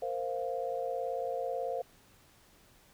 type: chord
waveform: sine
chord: Bb suspended second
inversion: none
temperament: just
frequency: 466.2 / 524.4 / 699.2 Hz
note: Bb4 / C5 / F5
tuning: 0 / +4 / +2 cents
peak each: -38 / -35 / -37 dBFS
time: 0.02-1.82 s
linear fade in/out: 5 ms
effects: pink hiss -62 dBFS RMS until 2.93 s